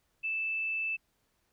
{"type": "tone", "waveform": "sine", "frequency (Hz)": 2637, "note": "E7", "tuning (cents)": 0, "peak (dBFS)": -30, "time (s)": [0.23, 0.97], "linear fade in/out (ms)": 20, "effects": ["pink hiss -75 dBFS RMS until 1.52 s"]}